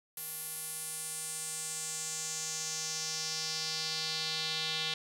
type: tone with band-pass filter sweep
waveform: square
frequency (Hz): 158.4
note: D#3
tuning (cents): +31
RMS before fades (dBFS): -37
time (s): 0.17-4.94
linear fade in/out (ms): 2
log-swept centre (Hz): 12000 to 3600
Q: 3.1
effects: none